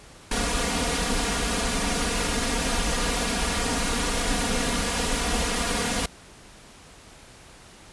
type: noise with comb filter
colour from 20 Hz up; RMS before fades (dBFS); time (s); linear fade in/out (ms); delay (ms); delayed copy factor
pink; -25; 0.31-6.06; 5; 4.2; +0.95
effects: pink hiss -48 dBFS RMS until 7.92 s + resampled to 24000 Hz

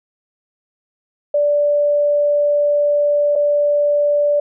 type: tone with dropouts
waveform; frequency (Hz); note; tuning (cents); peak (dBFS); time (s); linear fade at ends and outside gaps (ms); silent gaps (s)
sine; 584; D5; -10; -12; 1.34-4.4; 5; 3.355-3.359
effects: none

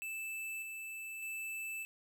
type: tone with tremolo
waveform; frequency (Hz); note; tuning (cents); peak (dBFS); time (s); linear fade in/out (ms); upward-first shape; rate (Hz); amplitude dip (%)
square; 2637; E7; 0; -40; 0.02-1.85; 0; square; 0.83; 30
effects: none

